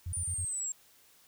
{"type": "tone bursts", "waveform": "sine", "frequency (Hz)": 87.31, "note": "F2", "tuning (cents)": 0, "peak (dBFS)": -33, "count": 4, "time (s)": [0.06, 0.449], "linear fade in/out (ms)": 5, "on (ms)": 68, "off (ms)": 39}
{"type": "linear sweep", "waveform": "sine", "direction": "down", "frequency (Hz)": [9470, 7430], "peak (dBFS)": -32, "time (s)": [0.13, 0.72], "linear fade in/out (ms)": 2}
{"effects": ["tanh soft clip ceiling -25 dBFS", "white hiss -62 dBFS RMS until 1.27 s"]}